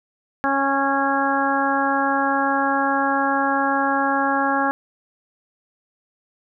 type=harmonic tone; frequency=275.2 Hz; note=C#4; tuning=12 cents flat; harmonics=1 / 2 / 3 / 4 / 5 / 6; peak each=-24 / -27 / -22 / -25 / -26 / -25 dBFS; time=0.44-4.71 s; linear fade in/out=0 ms; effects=none